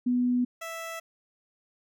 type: tone pair in turn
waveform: sine / 15% pulse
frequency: 246.9 / 659.1 Hz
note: B3 / E5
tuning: 0 / 0 cents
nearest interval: octave + perfect fourth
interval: 1700 cents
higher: second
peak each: -22 / -29 dBFS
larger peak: first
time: 0.06-0.45 / 0.61-1 s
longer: neither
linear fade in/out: 10 ms
effects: none